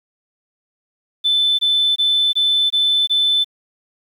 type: tone bursts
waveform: sine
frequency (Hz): 3520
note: A7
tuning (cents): 0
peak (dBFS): -12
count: 6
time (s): 1.24-3.445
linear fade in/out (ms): 20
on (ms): 350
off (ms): 21
effects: tanh soft clip ceiling -8 dBFS + 8-bit